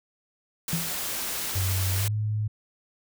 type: noise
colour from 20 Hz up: white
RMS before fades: -31 dBFS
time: 0.68-2.08 s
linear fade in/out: 2 ms
type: tone with exponential decay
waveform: sine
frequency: 166.9 Hz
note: E3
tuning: 22 cents sharp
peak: -22 dBFS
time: 0.73-1 s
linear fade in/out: 0 ms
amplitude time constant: 58 ms
type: tone with pitch glide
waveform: sine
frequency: 94 to 106.74 Hz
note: F#2 to G#2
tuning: +28 to +48 cents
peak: -24 dBFS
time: 1.55-2.48 s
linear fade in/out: 10 ms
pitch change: +220 cents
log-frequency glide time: 1.92-2.13 s
effects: none